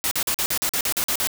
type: noise bursts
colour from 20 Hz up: white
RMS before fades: -23 dBFS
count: 11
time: 0.04-1.272 s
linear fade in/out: 0 ms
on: 72 ms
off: 44 ms
effects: none